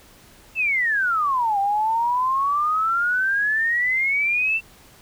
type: exponential two-way sweep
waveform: sine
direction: down then up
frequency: 2704 to 784 to 2704 Hz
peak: -18 dBFS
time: 0.55-4.61 s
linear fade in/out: 50 ms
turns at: 1.59 s
effects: pink hiss -50 dBFS RMS until 5.01 s